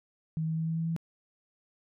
sine tone with pitch steps, 159.3 / 160.41 / 161.52 / 162.65 / 163.78 / 164.92 Hz, D#3 / E3 / E3 / E3 / E3 / E3, +41 / -47 / -35 / -23 / -11 / +1 cents, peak -28 dBFS, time 0.37-0.964 s, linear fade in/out 0 ms, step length 99 ms, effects none

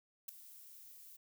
violet noise with ADSR envelope, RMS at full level -39 dBFS, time 0.28-1.17 s, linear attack 10 ms, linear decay 4 ms, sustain -17 dB, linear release 12 ms, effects none

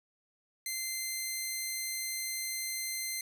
10% pulse tone, 2076 Hz, C7, 14 cents flat, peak -25 dBFS, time 0.66-3.21 s, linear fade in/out 2 ms, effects none

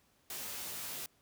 white noise with comb filter, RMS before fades -42 dBFS, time 0.3-1.06 s, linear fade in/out 2 ms, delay 17 ms, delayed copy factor -0.7, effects pink hiss -70 dBFS RMS until 1.21 s + high-pass 60 Hz 12 dB/octave

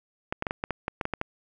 clicks, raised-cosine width 0.5 ms, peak -13 dBFS, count 11, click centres 0.325 / 0.424 / 0.468 / 0.509 / 0.639 / 0.707 / 0.881 / 1.012 / 1.054 / 1.137 / 1.214 s, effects none

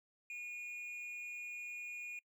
triangle tone with amplitude modulation, 2442 Hz, D#7, 33 cents flat, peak -39 dBFS, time 0.3-2.19 s, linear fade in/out 2 ms, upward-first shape sine, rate 249 Hz, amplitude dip 40%, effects noise-tail reverb RT60 0.1 s tail -24 dB re dry

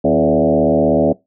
sine tone with frequency modulation, 417.4 Hz, G#4, 9 cents sharp, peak -10 dBFS, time 0.04-1.13 s, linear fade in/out 10 ms, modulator 76.2 Hz, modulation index 3.2, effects noise-tail reverb RT60 0.2 s tail -23 dB re dry

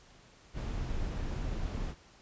brown noise, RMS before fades -35 dBFS, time 0.53-1.95 s, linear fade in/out 50 ms, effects pink hiss -59 dBFS RMS until 2.21 s + resampled to 16000 Hz

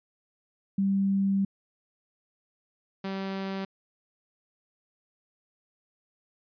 sine / sawtooth tone pair in turn, 195.9 / 193.31 Hz, G3 / G3, -1 / -24 cents, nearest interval unison, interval 23 cents, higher first, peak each -22 / -27 dBFS, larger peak first, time 0.78-1.45 / 3.04-3.65 s, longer first, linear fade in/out 5 ms, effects resampled to 11025 Hz

